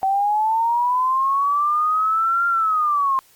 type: linear two-way sweep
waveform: sine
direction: up then down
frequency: 762 to 1393 to 1053 Hz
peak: -16 dBFS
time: 0.03-3.19 s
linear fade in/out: 0 ms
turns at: 2.47 s
effects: white hiss -54 dBFS RMS until 3.35 s + Opus 48 kbps